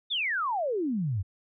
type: exponential sweep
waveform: sine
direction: down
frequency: 3700 to 87.31 Hz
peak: -26 dBFS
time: 0.1-1.23 s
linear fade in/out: 20 ms
effects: none